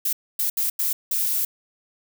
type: noise bursts at uneven times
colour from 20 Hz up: violet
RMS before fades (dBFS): -23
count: 5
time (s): 0.05-0.13 / 0.39-0.5 / 0.57-0.7 / 0.79-0.93 / 1.11-1.45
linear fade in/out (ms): 5
effects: none